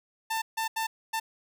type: tone bursts at uneven times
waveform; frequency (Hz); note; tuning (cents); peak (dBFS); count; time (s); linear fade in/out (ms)
sawtooth; 893; A5; +25; -24; 4; 0.3-0.42 / 0.57-0.68 / 0.76-0.87 / 1.13-1.2; 10
effects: none